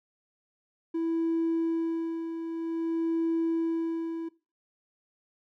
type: tone with tremolo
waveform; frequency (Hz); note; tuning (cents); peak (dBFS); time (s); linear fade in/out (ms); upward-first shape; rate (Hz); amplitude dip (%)
triangle; 329.6; E4; 0; -21; 0.94-4.29; 10; sine; 0.52; 65
effects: noise-tail reverb RT60 0.3 s tail -20 dB re dry + tanh soft clip ceiling -21 dBFS